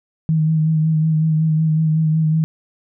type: tone with vibrato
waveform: sine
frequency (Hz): 157.7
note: D#3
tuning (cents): +24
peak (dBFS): -13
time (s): 0.29-2.44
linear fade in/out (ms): 0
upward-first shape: sine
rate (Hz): 5.4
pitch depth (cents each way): 28
effects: none